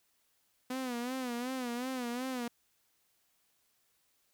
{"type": "tone with vibrato", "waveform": "sawtooth", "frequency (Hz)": 249.4, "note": "B3", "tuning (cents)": 17, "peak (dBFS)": -31, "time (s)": [0.7, 2.48], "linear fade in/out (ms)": 5, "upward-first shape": "sine", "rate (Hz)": 2.7, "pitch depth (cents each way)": 91, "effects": ["white hiss -74 dBFS RMS until 4.33 s"]}